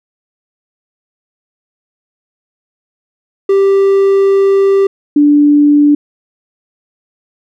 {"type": "tone pair in turn", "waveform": ["triangle", "sine"], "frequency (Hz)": [392.4, 292.5], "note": ["G4", "D4"], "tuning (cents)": [2, -7], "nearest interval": "perfect fourth", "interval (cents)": 509, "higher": "first", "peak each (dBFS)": -4, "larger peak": "neither", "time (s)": [[3.49, 4.87], [5.16, 5.95]], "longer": "first", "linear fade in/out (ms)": 5, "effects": []}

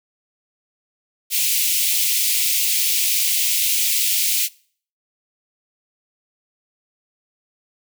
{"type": "high-pass noise", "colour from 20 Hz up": "white", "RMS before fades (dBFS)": -19, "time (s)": [1.3, 4.49], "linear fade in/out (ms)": 50, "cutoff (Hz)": 2200, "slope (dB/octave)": 48, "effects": ["noise-tail reverb RT60 0.5 s tail -23 dB re dry"]}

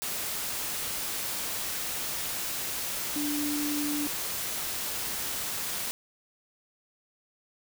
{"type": "tone in noise", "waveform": "sine", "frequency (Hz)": 293.7, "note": "D4", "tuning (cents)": 0, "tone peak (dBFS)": -29, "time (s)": [3.16, 4.07], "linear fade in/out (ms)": 0, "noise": "white", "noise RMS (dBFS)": -33, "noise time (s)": [0.02, 5.91], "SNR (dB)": 1, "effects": []}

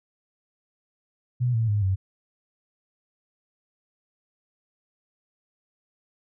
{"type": "tone with pitch steps", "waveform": "sine", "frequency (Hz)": [123.4, 113.16, 103.77, 95.15], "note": ["B2", "A2", "G#2", "F#2"], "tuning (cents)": [-1, 49, -1, 49], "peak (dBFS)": -20, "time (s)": [1.4, 1.96], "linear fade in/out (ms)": 20, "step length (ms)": 140, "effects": []}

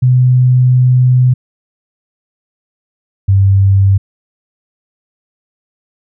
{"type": "tone pair in turn", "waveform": "sine", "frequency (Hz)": [126.5, 97.69], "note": ["B2", "G2"], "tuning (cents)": [42, -5], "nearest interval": "major third", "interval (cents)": 447, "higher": "first", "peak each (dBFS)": -5, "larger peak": "neither", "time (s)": [[0.02, 1.34], [3.28, 3.98]], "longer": "first", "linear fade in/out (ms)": 10, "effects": []}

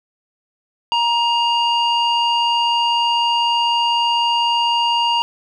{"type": "tone with low-pass filter", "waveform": "square", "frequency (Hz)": 942, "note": "A#5", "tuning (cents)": 18, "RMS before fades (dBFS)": -17, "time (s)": [0.92, 5.22], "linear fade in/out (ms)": 0, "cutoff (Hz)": 3600, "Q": 8, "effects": []}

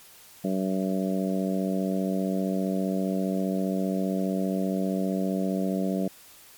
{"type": "harmonic tone", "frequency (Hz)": 95.1, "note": "F#2", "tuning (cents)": 48, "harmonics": [2, 3, 4, 5, 6, 7], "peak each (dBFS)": [-26, -31, -35, -36, -35, -35], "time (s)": [0.44, 6.08], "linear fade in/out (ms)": 5, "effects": ["white hiss -51 dBFS RMS until 6.57 s", "MP3 96 kbps"]}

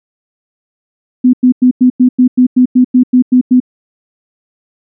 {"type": "tone bursts", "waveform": "sine", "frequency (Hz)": 251.5, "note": "B3", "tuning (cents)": 32, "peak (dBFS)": -3, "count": 13, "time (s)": [1.24, 3.602], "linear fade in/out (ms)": 10, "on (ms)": 94, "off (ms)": 95, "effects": []}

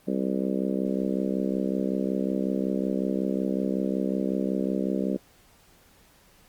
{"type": "harmonic tone", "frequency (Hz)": 65.41, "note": "C2", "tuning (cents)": 0, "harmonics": [3, 4, 5, 6, 7, 8, 9], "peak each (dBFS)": [-28, -30, -32, -34, -35, -36, -37], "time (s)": [0.07, 5.17], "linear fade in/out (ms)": 10, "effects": ["pink hiss -58 dBFS RMS until 6.48 s", "Opus 32 kbps"]}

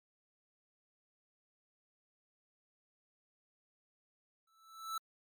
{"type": "tone with exponential growth", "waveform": "square", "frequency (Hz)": 1318.5, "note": "E6", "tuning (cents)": 0, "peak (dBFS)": -35, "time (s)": [4.47, 4.98], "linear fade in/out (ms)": 5, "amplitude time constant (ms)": 110, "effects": ["MP3 96 kbps"]}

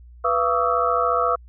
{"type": "tone cluster", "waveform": "sine", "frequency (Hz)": [493.4, 680, 1132, 1249, 1323], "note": ["B4", "F5", "C#6", "D#6", "E6"], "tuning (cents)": [-2, -46, 36, 6, 6], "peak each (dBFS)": -24, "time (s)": [0.24, 1.36], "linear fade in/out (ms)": 10, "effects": ["added 60 Hz sine -42 dBFS peak until 1.48 s"]}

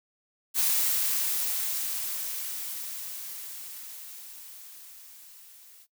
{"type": "noise with level ramp", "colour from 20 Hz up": "blue", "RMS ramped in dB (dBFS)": [-24, -53], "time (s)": [0.54, 5.87], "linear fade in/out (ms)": 50, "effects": ["noise-tail reverb RT60 0.1 s tail -18 dB re dry"]}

